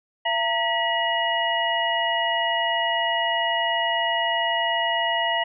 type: tone cluster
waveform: sine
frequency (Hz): 677 / 920 / 1940 / 2892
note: E5 / A#5 / B6 / F#7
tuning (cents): +46 / -23 / -31 / -40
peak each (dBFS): -26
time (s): 0.25-5.44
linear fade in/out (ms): 10
effects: none